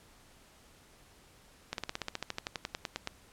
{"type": "slowing click train", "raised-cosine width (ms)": 0.2, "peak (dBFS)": -17, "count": 18, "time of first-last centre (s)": [1.73, 3.074], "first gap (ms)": 52, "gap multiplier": 1.05, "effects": ["pink hiss -60 dBFS RMS until 3.32 s", "low-pass 12000 Hz 12 dB/octave"]}